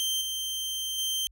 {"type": "tone with level steps", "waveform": "sawtooth", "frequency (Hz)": 3136, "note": "G7", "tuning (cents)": 0, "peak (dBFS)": [-23, -27, -24], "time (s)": [0, 1.27], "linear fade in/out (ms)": 0, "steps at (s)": [0.21, 0.98], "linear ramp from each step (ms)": 5, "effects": ["added 50 Hz sine -56 dBFS peak until 1.31 s"]}